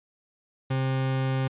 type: tone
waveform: 40% pulse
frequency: 132.4 Hz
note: C3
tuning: 21 cents sharp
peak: -23 dBFS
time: 0.7-1.48 s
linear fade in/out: 10 ms
effects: resampled to 8000 Hz